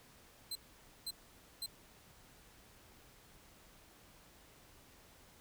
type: tone bursts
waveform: sawtooth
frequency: 4100 Hz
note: C8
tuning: 36 cents flat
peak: -36 dBFS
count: 3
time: 0.51-1.662 s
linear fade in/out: 5 ms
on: 44 ms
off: 510 ms
effects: pink hiss -62 dBFS RMS until 5.4 s